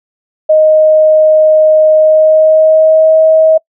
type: tone with pitch glide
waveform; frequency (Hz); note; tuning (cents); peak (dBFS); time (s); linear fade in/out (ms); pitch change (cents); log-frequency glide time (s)
sine; 622.3 to 635.4; D#5 to D#5; 0 to +36; -3; 0.49-3.58; 10; +36; 1.95-3.18
effects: noise-tail reverb RT60 0.1 s tail -25 dB re dry